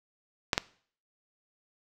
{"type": "clicks", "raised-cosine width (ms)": 0.2, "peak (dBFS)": -6, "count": 2, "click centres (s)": [0.532, 0.579], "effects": ["noise-tail reverb RT60 0.5 s tail -20 dB re dry"]}